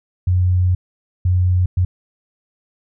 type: tone bursts at uneven times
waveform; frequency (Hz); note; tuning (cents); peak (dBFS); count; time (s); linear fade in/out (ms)
sine; 90.7; F#2; -34; -12; 3; 0.27-0.75 / 1.25-1.66 / 1.77-1.85; 5
effects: none